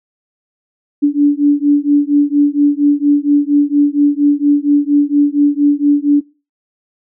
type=beating tone pair; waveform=sine; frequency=287.4 / 291.7 Hz; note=D4 / D4; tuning=-37 / -12 cents; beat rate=4.3 Hz; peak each=-11 dBFS; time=1.02-6.21 s; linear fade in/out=20 ms; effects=noise-tail reverb RT60 0.3 s tail -21 dB re dry